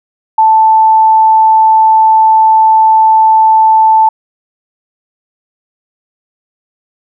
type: tone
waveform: sine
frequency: 880 Hz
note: A5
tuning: in tune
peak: -3 dBFS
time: 0.38-4.09 s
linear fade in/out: 5 ms
effects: none